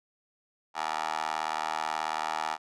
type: tone with high-pass filter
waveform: 15% pulse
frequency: 78.4 Hz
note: D#2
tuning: 14 cents sharp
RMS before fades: -32 dBFS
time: 0.74-2.58 s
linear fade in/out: 50 ms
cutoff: 920 Hz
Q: 3.5
effects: low-pass 7000 Hz 12 dB/octave

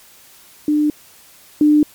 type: tone pair in turn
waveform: sine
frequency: 299.4 / 299.4 Hz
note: D4 / D4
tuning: +33 / +33 cents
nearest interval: unison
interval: 0 cents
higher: neither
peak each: -12 / -8 dBFS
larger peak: second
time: 0.68-0.9 / 1.61-1.83 s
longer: neither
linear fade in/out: 2 ms
effects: white hiss -46 dBFS RMS until 1.94 s + MP3 96 kbps

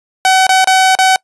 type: tone with dropouts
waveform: sawtooth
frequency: 756 Hz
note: F#5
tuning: 37 cents sharp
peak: -3 dBFS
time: 0.25-1.16 s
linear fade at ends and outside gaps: 1 ms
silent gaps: 0.468-0.492 / 0.644-0.673 / 0.952-0.988 s
effects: noise-tail reverb RT60 0.1 s tail -25 dB re dry + resampled to 24000 Hz

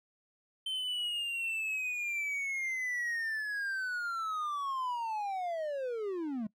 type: linear sweep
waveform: triangle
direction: down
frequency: 3100 to 204.6 Hz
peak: -31 dBFS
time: 0.66-6.47 s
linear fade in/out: 5 ms
effects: noise-tail reverb RT60 0.1 s tail -20 dB re dry

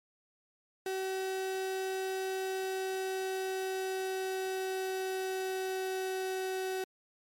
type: tone with pitch glide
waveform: 35% pulse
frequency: 380 to 376.7 Hz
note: F#4 to F#4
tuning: +46 to +31 cents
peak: -31 dBFS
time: 0.86-6.84 s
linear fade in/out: 2 ms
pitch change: -15 cents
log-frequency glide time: 2.28-6.6 s
effects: MP3 64 kbps

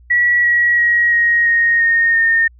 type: tone with pitch steps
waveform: sine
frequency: 1934 / 1916.2 / 1898.6 / 1881.1 / 1863.8 / 1846.7 / 1829.7 Hz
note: B6 / A#6 / A#6 / A#6 / A#6 / A#6 / A#6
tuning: -37 / +47 / +31 / +15 / -1 / -17 / -33 cents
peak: -10 dBFS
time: 0.1-2.48 s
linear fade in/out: 10 ms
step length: 340 ms
effects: added 60 Hz sine -42 dBFS peak until 2.59 s

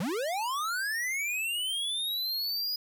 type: linear sweep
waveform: square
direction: up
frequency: 148.6 to 4965 Hz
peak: -30 dBFS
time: 0-2.76 s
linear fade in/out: 5 ms
effects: none

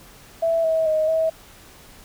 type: tone with pitch steps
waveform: sine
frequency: 661 / 644 / 625 / 644 Hz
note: E5 / E5 / D#5 / E5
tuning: +5 / -41 / +8 / -41 cents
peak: -17 dBFS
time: 0.42-1.3 s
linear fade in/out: 10 ms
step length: 220 ms
effects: pink hiss -47 dBFS RMS until 2.04 s

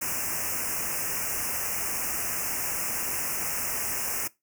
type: band-stop noise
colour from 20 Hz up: white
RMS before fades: -30 dBFS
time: 0.01-4.28 s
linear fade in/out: 10 ms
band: 2800 to 5200 Hz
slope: 96 dB/octave
effects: noise-tail reverb RT60 0.2 s tail -20 dB re dry

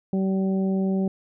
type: harmonic tone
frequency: 191.4 Hz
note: G3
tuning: 41 cents flat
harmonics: 1 / 2 / 3 / 4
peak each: -21 / -29 / -35 / -40 dBFS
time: 0.13-1.08 s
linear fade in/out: 2 ms
effects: none

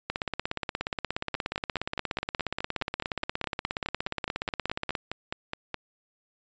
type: two click trains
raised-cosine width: 0.3 ms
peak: -15 / -13 dBFS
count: 22 / 83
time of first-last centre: 1.35-5.743 / 0.1-4.952 s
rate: 4.78 / 16.9 Hz
effects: resampled to 16000 Hz

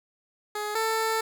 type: tone pair in turn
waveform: 15% pulse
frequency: 419.7 / 444.7 Hz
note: G#4 / A4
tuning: +18 / +18 cents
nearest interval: minor second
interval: 100 cents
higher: second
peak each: -23 / -18 dBFS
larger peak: second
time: 0.55-0.75 / 0.75-1.21 s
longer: second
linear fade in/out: 5 ms
effects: 9-bit

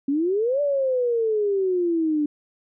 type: exponential two-way sweep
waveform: sine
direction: up then down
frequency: 268.9 to 586 to 292 Hz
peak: -19 dBFS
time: 0.08-2.26 s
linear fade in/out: 5 ms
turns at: 0.61 s
effects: none

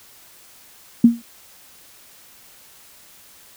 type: tone with exponential decay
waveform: sine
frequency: 234.3 Hz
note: A#3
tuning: 9 cents sharp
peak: -3 dBFS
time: 1.04-1.22 s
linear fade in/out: 5 ms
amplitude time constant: 37 ms
effects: white hiss -48 dBFS RMS until 3.56 s

